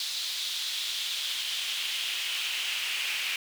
brown noise with high-pass filter sweep, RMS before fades -32 dBFS, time 0-3.36 s, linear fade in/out 2 ms, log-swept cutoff 3900 to 2600 Hz, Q 3.2, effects none

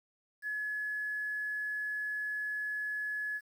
sine tone, 1700 Hz, G#6, 40 cents sharp, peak -33 dBFS, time 0.42-3.41 s, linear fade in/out 50 ms, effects 10-bit

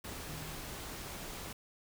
sine tone in noise, 155.56 Hz, D#3, in tune, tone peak -46 dBFS, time 0.27-0.55 s, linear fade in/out 5 ms, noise pink, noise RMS -44 dBFS, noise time 0.04-1.53 s, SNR -5 dB, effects none

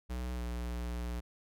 square tone with pitch glide, 61.74 to 59.74 Hz, B1 to A#1, 0 to +43 cents, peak -36 dBFS, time 0.09-1.21 s, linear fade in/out 20 ms, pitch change -57 cents, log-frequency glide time 0.34-0.42 s, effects none

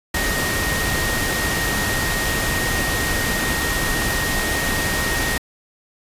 sine tone in noise, 1864.7 Hz, A#6, in tune, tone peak -24 dBFS, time 0.14-5.38 s, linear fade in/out 5 ms, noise pink, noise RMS -22 dBFS, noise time 0.14-5.38 s, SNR -5 dB, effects resampled to 32000 Hz

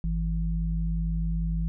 sine tone pair together, 51.2 / 164.81 Hz, G#1 / E3, -24 / 0 cents, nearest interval octave + minor sixth, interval 2024 cents, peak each -26 / -29 dBFS, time 0.04-1.68 s, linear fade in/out 0 ms, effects none

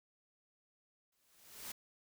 white noise with exponential growth, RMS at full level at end -43 dBFS, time 1.12-1.72 s, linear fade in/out 5 ms, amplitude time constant 130 ms, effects none

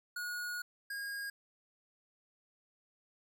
square tone pair in turn, 1449 / 1629.3 Hz, F#6 / G#6, -37 / -34 cents, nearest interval major second, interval 203 cents, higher second, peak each -38 / -39 dBFS, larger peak first, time 0.16-0.62 / 0.9-1.3 s, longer first, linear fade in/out 5 ms, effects none

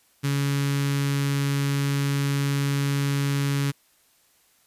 sawtooth tone with notch filter, 140.4 Hz, C#3, 22 cents sharp, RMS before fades -24 dBFS, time 0.23-3.72 s, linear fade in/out 20 ms, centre 660 Hz, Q 0.62, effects white hiss -62 dBFS RMS until 4.66 s + resampled to 32000 Hz

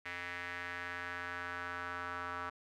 square tone with band-pass filter sweep, 88.1 Hz, F2, 16 cents sharp, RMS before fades -42 dBFS, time 0.05-2.5 s, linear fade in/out 10 ms, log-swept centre 2000 to 1300 Hz, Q 3.4, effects none

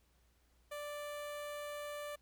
sawtooth tone with notch filter, 587.3 Hz, D5, in tune, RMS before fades -44 dBFS, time 0.71-2.16 s, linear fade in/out 10 ms, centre 5200 Hz, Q 1.9, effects added 60 Hz sine -70 dBFS peak until 2.21 s + pink hiss -75 dBFS RMS until 2.21 s

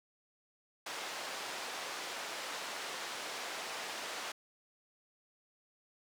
pink band-pass noise, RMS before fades -42 dBFS, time 0.86-4.32 s, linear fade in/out 5 ms, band 590 to 6700 Hz, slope 12 dB/octave, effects none

